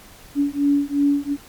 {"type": "beating tone pair", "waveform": "sine", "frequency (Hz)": [283.6, 286.4], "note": ["C#4", "D4"], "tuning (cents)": [40, -43], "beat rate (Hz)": 2.8, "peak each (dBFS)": -19, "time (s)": [0.35, 1.37], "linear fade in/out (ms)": 50, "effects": ["pink hiss -45 dBFS RMS until 1.48 s", "MP3 96 kbps"]}